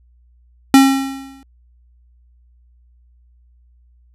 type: tone with exponential decay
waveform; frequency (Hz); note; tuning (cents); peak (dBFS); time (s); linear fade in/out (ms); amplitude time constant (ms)
square; 270; C#4; -45; -4; 0.74-1.43; 1; 150
effects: added 60 Hz sine -49 dBFS peak until 4.14 s + resampled to 32000 Hz